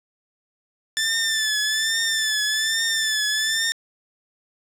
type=tone with vibrato; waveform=15% pulse; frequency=1760 Hz; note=A6; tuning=in tune; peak=-14 dBFS; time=0.97-3.72 s; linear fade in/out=0 ms; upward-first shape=triangle; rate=1.2 Hz; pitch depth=64 cents each way; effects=resampled to 32000 Hz + 7-bit